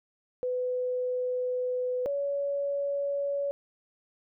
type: tone pair in turn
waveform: sine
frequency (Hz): 501 / 564.1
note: B4 / C#5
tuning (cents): +25 / +30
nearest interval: major second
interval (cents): 205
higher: second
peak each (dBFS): -27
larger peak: neither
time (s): 0.43-2.06 / 2.06-3.51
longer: first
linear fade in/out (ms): 0
effects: none